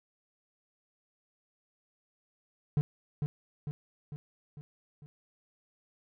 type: tone with echo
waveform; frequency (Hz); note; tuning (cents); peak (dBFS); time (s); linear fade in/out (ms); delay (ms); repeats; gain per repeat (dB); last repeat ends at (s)
triangle; 146.83; D3; 0; -21; 2.77-2.81; 0; 450; 5; -5; 5.06
effects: none